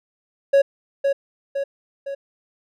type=tone with echo; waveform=triangle; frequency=554.4 Hz; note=C#5; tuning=in tune; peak=-9 dBFS; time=0.53-0.62 s; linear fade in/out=10 ms; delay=510 ms; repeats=3; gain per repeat=-5 dB; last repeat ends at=2.15 s; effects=none